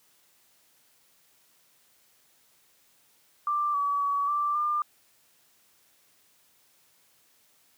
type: tone with pitch steps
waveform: sine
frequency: 1181 / 1141 / 1134 / 1174 / 1199 Hz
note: D6 / C#6 / C#6 / D6 / D6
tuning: +9 / +50 / +39 / -1 / +36 cents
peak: -24 dBFS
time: 3.47-4.82 s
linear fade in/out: 2 ms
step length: 270 ms
effects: white hiss -64 dBFS RMS until 7.77 s + high-pass 80 Hz 12 dB/octave